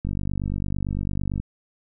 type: click train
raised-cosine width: 5 ms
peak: -15 dBFS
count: 67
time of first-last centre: 0.05-1.4 s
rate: 48.9 Hz
effects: none